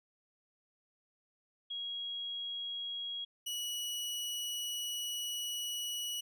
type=tone pair in turn; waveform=sine / sawtooth; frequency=3300 / 2930 Hz; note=G#7 / F#7; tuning=-12 / -18 cents; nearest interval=major second; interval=206 cents; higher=first; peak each=-37 / -33 dBFS; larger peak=second; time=1.7-3.25 / 3.46-6.21 s; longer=second; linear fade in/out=10 ms; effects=none